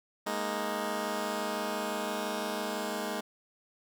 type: chord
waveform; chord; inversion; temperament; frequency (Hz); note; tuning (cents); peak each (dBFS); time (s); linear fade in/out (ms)
10% pulse; Ab suspended second; none; just; 207.7 / 233.6 / 311.5; Ab3 / Bb3 / Eb4; 0 / +4 / +2; -27 / -29 / -30; 0.26-3.21; 10
effects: none